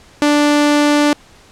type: tone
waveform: sawtooth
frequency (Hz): 293.7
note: D4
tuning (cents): 0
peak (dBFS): -6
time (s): 0.22-1.13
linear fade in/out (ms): 0
effects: pink hiss -45 dBFS RMS until 1.51 s + low-pass 8000 Hz 12 dB/octave